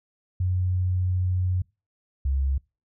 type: tone pair in turn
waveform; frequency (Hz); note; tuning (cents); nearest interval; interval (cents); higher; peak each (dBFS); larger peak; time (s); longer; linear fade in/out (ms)
sine; 91.4 / 67.78; F#2 / C#2; -21 / -38; perfect fourth; 517; first; -21; neither; 0.4-1.62 / 2.25-2.58; first; 5
effects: noise-tail reverb RT60 0.3 s tail -26 dB re dry